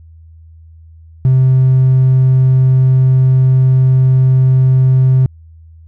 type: tone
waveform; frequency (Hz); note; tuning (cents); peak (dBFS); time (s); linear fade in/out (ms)
triangle; 130.3; C3; -7; -3; 1.25-5.26; 0
effects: tanh soft clip ceiling -2 dBFS + added 81 Hz sine -36 dBFS peak until 5.87 s